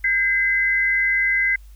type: tone pair together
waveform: sine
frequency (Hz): 1601 / 2040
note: G6 / C7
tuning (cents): +36 / -44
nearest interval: major third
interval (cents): 420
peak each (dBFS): -24 / -17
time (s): 0.04-1.56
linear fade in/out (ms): 5
effects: added 50 Hz sine -40 dBFS peak until 1.75 s + white hiss -59 dBFS RMS until 1.75 s